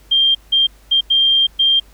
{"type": "tone bursts at uneven times", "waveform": "sine", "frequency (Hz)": 3185, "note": "G7", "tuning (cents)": 27, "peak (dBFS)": -10, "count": 5, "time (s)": [[0.11, 0.35], [0.52, 0.67], [0.91, 1.01], [1.1, 1.47], [1.59, 1.8]], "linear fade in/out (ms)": 10, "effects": ["added 50 Hz sine -44 dBFS peak until 1.93 s", "pink hiss -51 dBFS RMS until 1.93 s"]}